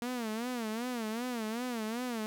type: tone with vibrato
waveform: sawtooth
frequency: 233.1 Hz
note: A#3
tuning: in tune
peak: -30 dBFS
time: 0.02-2.26 s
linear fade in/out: 0 ms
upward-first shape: sine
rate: 2.6 Hz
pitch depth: 140 cents each way
effects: none